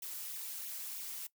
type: noise with flanger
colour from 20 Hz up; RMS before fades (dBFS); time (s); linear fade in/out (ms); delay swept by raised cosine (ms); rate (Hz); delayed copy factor
blue; -43; 0.02-1.27; 5; 0.31 to 4.91; 3.1; +0.9
effects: noise-tail reverb RT60 0.1 s tail -19 dB re dry